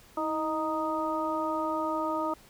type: harmonic tone with a mistuned harmonic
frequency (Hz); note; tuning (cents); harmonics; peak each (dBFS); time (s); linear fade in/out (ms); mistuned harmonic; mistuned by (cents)
311.1; D#4; 0; 1 / 2 / 3 / 4; -33 / -33 / -33 / -33; 0.17-2.34; 5; 1; +48
effects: pink hiss -56 dBFS RMS until 2.49 s